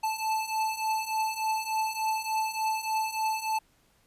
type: beating tone pair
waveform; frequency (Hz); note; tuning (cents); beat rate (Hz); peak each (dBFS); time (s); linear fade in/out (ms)
square; 874 / 877.4; A5 / A5; -12 / -5; 3.4; -33 / -30; 0.03-3.59; 10
effects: pink hiss -66 dBFS RMS until 4.06 s + resampled to 32000 Hz